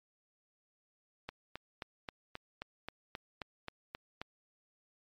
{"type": "click train", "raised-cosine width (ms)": 0.3, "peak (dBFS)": -24, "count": 12, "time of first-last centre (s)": [1.29, 4.216], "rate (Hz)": 3.76, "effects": ["MP3 64 kbps"]}